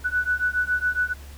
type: beating tone pair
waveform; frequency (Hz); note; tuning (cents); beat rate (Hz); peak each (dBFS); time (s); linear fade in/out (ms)
sine; 1480 / 1487.2; F#6 / F#6; 0 / +8; 7.2; -24; 0.04-1.14; 20
effects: added 70 Hz sine -39 dBFS peak until 1.37 s + pink hiss -48 dBFS RMS until 1.37 s